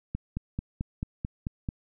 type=click train; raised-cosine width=5 ms; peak=-18 dBFS; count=8; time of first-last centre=0.15-1.688 s; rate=4.55 Hz; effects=none